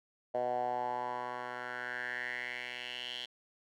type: tone with band-pass filter sweep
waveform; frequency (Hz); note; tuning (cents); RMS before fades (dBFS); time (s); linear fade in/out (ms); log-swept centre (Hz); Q
10% pulse; 123.47; B2; 0; -38; 0.34-3.26; 10; 640 to 3300; 5
effects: none